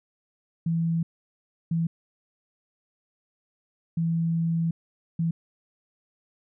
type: tone bursts at uneven times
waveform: sine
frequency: 165.7 Hz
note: E3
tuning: 9 cents sharp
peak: -22 dBFS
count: 4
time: 0.66-1.03 / 1.71-1.87 / 3.97-4.71 / 5.19-5.31 s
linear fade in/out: 5 ms
effects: none